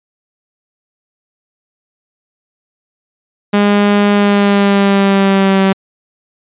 sawtooth tone with pitch glide, 204.4 to 192.93 Hz, G#3 to G3, -27 to -27 cents, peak -4 dBFS, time 3.53-5.73 s, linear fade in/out 10 ms, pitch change -100 cents, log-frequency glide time 4.12-5.6 s, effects resampled to 8000 Hz

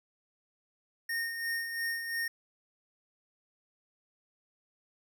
square tone with tremolo, 1842 Hz, A#6, 21 cents flat, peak -31 dBFS, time 1.09-2.28 s, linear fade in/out 5 ms, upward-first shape sine, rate 2.9 Hz, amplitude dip 50%, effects none

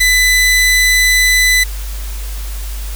sawtooth tone, 2000 Hz, B6, 21 cents sharp, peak -5 dBFS, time 0-1.64 s, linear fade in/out 10 ms, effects added 50 Hz sine -20 dBFS peak until 2.95 s + white hiss -32 dBFS RMS until 2.95 s

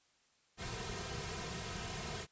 pink noise with comb filter, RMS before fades -42 dBFS, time 0.57-2.27 s, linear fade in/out 50 ms, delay 3.5 ms, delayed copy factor -1, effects white hiss -72 dBFS RMS until 2.31 s + resampled to 16000 Hz

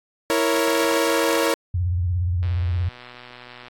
sawtooth chord, A# diminished, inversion second, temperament equal, 329.6 / 466.2 / 554.4 Hz, E4 / A#4 / C#5, 0 / 0 / 0 cents, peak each -19 / -18 / -19 dBFS, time 0.3-1.54 s, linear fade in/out 0 ms
sine tone with vibrato, 88.5 Hz, F2, 23 cents sharp, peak -19 dBFS, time 1.74-2.89 s, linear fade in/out 5 ms, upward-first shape sine, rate 17 Hz, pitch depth 110 cents each way
click train, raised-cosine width 0.3 ms, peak -25 dBFS, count 155, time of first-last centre 2.43-3.682 s, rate 123 Hz
effects AAC 64 kbps

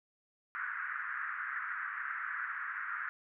pink band-pass noise, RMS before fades -39 dBFS, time 0.55-3.09 s, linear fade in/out 0 ms, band 1300 to 1800 Hz, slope 48 dB/octave, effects none

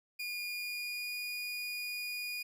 30% pulse tone with pitch glide, 2431 to 2449 Hz, D#7 to D#7, -41 to -28 cents, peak -34 dBFS, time 0.19-2.43 s, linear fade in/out 10 ms, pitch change +13 cents, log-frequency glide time 0.59-1.16 s, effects none

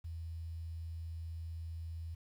sine tone, 82.41 Hz, E2, in tune, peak -40 dBFS, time 0.04-2.15 s, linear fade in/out 10 ms, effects 11-bit

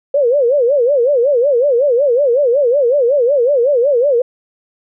sine tone with vibrato, 523.3 Hz, C5, in tune, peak -9 dBFS, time 0.14-4.22 s, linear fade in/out 5 ms, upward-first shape sine, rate 5.4 Hz, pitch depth 210 cents each way, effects none

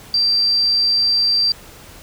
sine tone, 4699 Hz, D8, in tune, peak -13 dBFS, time 0.14-1.52 s, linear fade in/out 2 ms, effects pink hiss -41 dBFS RMS until 2.02 s

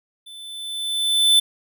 square tone with level ramp, 3520 Hz, A7, in tune, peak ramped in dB -39 to -11 dBFS, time 0.26-1.4 s, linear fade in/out 10 ms, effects none

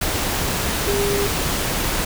sine tone in noise, 403 Hz, G4, 48 cents sharp, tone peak -20 dBFS, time 0.87-1.27 s, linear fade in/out 5 ms, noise pink, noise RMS -22 dBFS, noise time 0.01-2.05 s, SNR -1 dB, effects none

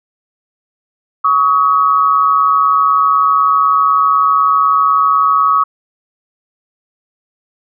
sine tone pair together, 1128 / 1268 Hz, C#6 / D#6, +30 / +32 cents, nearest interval major second, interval 202 cents, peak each -11 dBFS, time 1.24-5.64 s, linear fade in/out 10 ms, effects none

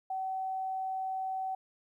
sine tone, 760 Hz, F#5, 46 cents sharp, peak -32 dBFS, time 0.1-1.55 s, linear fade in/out 5 ms, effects 12-bit

